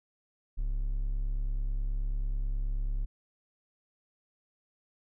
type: tone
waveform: triangle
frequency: 34.65 Hz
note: C#1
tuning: in tune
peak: -26 dBFS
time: 0.57-3.06 s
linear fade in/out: 20 ms
effects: none